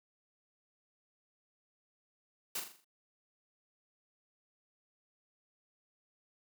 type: noise with echo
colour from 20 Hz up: white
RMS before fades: -37 dBFS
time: 2.55-2.6 s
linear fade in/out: 5 ms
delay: 41 ms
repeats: 6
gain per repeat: -6 dB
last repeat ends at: 2.846 s
effects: high-pass 200 Hz 12 dB/octave